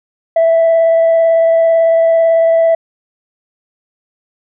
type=tone with vibrato; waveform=sine; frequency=659.3 Hz; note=E5; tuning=in tune; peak=-5 dBFS; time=0.36-2.75 s; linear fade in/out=5 ms; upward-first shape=sine; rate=18 Hz; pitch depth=10 cents each way; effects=tanh soft clip ceiling -5 dBFS